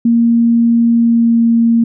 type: tone with pitch glide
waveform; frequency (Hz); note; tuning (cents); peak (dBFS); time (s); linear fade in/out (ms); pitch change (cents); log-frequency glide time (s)
sine; 233.1 to 231.2; A#3 to A#3; 0 to -14; -7; 0.05-1.84; 5; -14; 0.93-1.45
effects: none